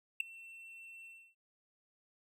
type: tone with ADSR envelope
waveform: triangle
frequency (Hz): 2697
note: E7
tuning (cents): +39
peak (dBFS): -24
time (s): 0.2-1.35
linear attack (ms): 4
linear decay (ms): 7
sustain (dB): -24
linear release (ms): 290
effects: none